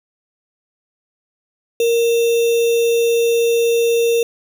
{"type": "tone with sample-and-hold", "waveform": "sine", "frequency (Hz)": 466.2, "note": "A#4", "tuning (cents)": 0, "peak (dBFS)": -12, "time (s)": [1.8, 4.23], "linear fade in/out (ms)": 2, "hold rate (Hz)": 3150, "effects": []}